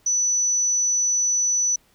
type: tone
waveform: sine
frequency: 5960 Hz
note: F#8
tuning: 12 cents sharp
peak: -18 dBFS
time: 0.06-1.76 s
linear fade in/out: 5 ms
effects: pink hiss -60 dBFS RMS until 1.94 s